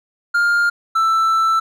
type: tone pair in turn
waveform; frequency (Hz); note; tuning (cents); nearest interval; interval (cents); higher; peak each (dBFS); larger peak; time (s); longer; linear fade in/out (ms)
triangle; 1406 / 1327.1; F6 / E6; +11 / +11; minor second; 100; first; -11; neither; 0.34-0.7 / 0.95-1.6; second; 10
effects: none